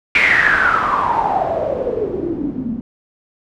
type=noise with low-pass filter sweep; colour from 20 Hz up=white; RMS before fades=-17 dBFS; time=0.15-2.81 s; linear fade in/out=2 ms; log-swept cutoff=2300 to 210 Hz; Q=9.4; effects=none